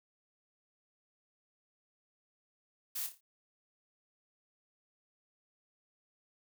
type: noise with echo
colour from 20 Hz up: blue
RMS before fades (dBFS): -38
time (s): 2.95-3.07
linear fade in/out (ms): 10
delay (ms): 28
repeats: 5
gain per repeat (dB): -7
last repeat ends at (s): 3.21
effects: none